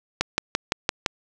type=click train; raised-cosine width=0.2 ms; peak=-3 dBFS; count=6; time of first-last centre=0.21-1.062 s; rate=5.87 Hz; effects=none

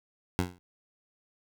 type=tone with exponential decay; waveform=15% pulse; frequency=89.7 Hz; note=F2; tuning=47 cents sharp; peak=-16 dBFS; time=0.39-0.59 s; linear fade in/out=0 ms; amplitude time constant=43 ms; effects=none

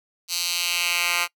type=tone with high-pass filter sweep; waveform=10% pulse; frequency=174.1 Hz; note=F3; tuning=5 cents flat; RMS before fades=-24 dBFS; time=0.28-1.28 s; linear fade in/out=50 ms; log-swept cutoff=4500 to 1700 Hz; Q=1.7; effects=noise-tail reverb RT60 0.1 s tail -24 dB re dry

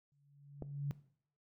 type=tone with exponential growth; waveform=sine; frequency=142.2 Hz; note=C#3; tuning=45 cents sharp; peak=-32 dBFS; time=0.12-0.91 s; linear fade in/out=0 ms; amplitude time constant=170 ms
type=click; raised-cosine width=2 ms; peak=-29 dBFS; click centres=0.623 s
effects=noise-tail reverb RT60 0.6 s tail -18 dB re dry

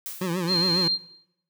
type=noise with exponential decay; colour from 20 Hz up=blue; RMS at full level=-32 dBFS; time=0.06-0.57 s; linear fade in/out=0 ms; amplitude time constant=110 ms
type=tone with vibrato; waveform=25% pulse; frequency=176.8 Hz; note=F3; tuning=22 cents sharp; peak=-21 dBFS; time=0.21-0.88 s; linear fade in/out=5 ms; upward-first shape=triangle; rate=7.3 Hz; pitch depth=140 cents each way
type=tone; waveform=sine; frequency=4186 Hz; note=C8; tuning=in tune; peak=-20 dBFS; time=0.47-0.99 s; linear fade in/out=50 ms
effects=noise-tail reverb RT60 0.8 s tail -19 dB re dry

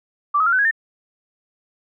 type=tone with pitch steps; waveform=sine; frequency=1167 / 1272.6 / 1387.8 / 1513.4 / 1650.4 / 1799.8 Hz; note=D6 / D#6 / F6 / F#6 / G#6 / A6; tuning=-11 / +39 / -11 / +39 / -11 / +39 cents; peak=-14 dBFS; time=0.34-0.712 s; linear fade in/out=10 ms; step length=62 ms; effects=none

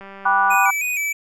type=click train; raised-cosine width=0.5 ms; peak=-24 dBFS; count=106; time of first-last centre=0.01-0.546 s; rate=196 Hz
type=chord; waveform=sine; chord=G major seventh; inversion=none; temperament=just; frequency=784 / 980 / 1176 / 1470 Hz; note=G5 / B5 / D6 / F#6; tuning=0 / -14 / +2 / -12 cents; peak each=-19 dBFS; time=0.25-0.71 s; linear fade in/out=10 ms
type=tone with vibrato; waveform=square; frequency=2393 Hz; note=D7; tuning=32 cents sharp; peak=-21 dBFS; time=0.5-1.13 s; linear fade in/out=10 ms; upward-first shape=square; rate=3.2 Hz; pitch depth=64 cents each way
effects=none

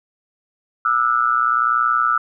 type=tone with amplitude modulation; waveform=sine; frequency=1318.5 Hz; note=E6; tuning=in tune; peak=-10 dBFS; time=0.85-2.18 s; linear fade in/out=5 ms; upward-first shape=sine; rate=121 Hz; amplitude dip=100%; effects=none

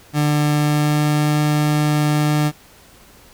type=tone with pitch glide; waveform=30% pulse; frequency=148.7 to 149.82 Hz; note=D3 to D3; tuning=+22 to +35 cents; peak=-12 dBFS; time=0.13-2.52 s; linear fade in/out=50 ms; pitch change=+13 cents; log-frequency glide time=0.6-1.14 s; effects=pink hiss -47 dBFS RMS until 3.33 s

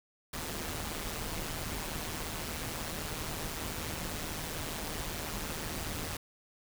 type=noise with amplitude modulation; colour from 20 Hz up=pink; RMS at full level=-35 dBFS; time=0.33-6.17 s; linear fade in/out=5 ms; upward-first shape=sine; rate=157 Hz; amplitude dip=65%; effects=none

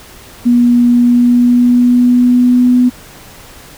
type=tone with pitch glide; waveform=sine; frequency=241.4 to 248.3 Hz; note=B3 to B3; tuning=-39 to +9 cents; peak=-5 dBFS; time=0.45-2.9 s; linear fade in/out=20 ms; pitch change=+48 cents; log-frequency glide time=0.9-2.78 s; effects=pink hiss -36 dBFS RMS until 3.77 s

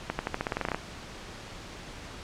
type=accelerating click train; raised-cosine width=0.5 ms; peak=-13 dBFS; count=13; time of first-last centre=0.1-0.746 s; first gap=90 ms; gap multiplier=0.9; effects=pink hiss -43 dBFS RMS until 2.23 s + low-pass 6000 Hz 12 dB/octave

